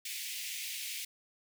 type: high-pass noise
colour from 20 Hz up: pink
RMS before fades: -40 dBFS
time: 0.05-1.05 s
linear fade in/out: 5 ms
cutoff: 2100 Hz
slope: 48 dB/octave
effects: none